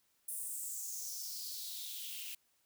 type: noise with high-pass filter sweep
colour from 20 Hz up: blue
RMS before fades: -43 dBFS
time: 0.28-2.35 s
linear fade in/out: 5 ms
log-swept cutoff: 9900 to 2600 Hz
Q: 4.3
effects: white hiss -75 dBFS RMS until 2.65 s